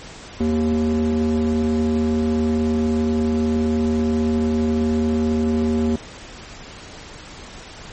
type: tone with band-pass filter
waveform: square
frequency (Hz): 77.78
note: D#2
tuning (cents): 0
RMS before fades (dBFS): -19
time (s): 0.4-5.96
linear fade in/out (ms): 5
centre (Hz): 290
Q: 3.7
effects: pink hiss -38 dBFS RMS until 7.92 s + MP3 32 kbps

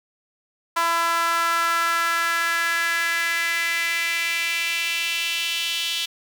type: tone with high-pass filter sweep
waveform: sawtooth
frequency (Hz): 335.4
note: E4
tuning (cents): +30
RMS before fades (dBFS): -23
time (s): 0.76-6.06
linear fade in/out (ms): 10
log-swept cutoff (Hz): 1100 to 3200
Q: 3.7
effects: none

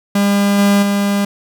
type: tone with level steps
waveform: 45% pulse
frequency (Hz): 201.3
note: G3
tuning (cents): +46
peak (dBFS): -11 / -9 / -13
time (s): 0.15-1.25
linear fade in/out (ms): 5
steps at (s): 0.58 / 0.82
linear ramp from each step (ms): 10
effects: none

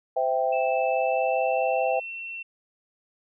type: chord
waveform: sine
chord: C major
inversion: none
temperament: equal with one note detuned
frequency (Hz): 516.9 / 659.3 / 784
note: C5 / E5 / G5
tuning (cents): -21 / 0 / 0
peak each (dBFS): -26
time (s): 0.16-2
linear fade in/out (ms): 10
type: tone with pitch glide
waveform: sine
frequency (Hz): 2637 to 2706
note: E7 to E7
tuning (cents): 0 to +45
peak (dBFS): -33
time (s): 0.52-2.43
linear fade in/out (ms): 10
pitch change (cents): +45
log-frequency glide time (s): 0.92-2.13
effects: none

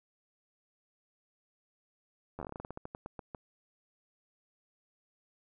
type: slowing click train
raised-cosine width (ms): 1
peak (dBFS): -27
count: 18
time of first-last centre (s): 2.39-3.348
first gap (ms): 11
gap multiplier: 1.18
effects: none

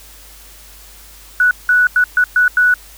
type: tone bursts at uneven times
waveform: sine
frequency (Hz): 1476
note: F#6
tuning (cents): -5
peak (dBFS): -8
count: 6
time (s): 1.4-1.51 / 1.69-1.87 / 1.96-2.04 / 2.17-2.24 / 2.36-2.48 / 2.57-2.74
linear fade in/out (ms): 2
effects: added 50 Hz sine -42 dBFS peak until 2.97 s + white hiss -41 dBFS RMS until 2.97 s

